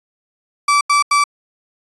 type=tone bursts; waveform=35% pulse; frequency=1158 Hz; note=D6; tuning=25 cents flat; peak=-9 dBFS; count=3; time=0.68-1.24 s; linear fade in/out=5 ms; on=130 ms; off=85 ms; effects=resampled to 24000 Hz